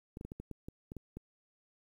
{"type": "clicks", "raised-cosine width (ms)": 3, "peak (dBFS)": -30, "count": 10, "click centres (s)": [0.171, 0.211, 0.25, 0.319, 0.4, 0.513, 0.685, 0.919, 0.967, 1.17], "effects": ["10-bit"]}